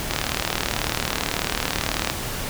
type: click train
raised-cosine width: 0.2 ms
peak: -4 dBFS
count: 77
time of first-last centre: 0.11-2.1 s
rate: 38.2 Hz
effects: pink hiss -29 dBFS RMS until 2.49 s